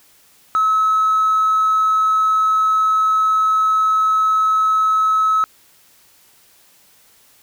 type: tone with hard clipping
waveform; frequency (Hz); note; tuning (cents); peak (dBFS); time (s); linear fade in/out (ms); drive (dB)
sine; 1291; E6; -37; -13; 0.55-5.44; 0; 1
effects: white hiss -52 dBFS RMS until 7.42 s